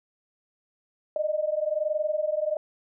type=tone pair together; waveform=sine; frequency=601.1 / 622.3 Hz; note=D5 / D#5; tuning=+40 / 0 cents; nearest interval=minor second; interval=60 cents; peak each=-27 dBFS; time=1.16-2.57 s; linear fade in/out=2 ms; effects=none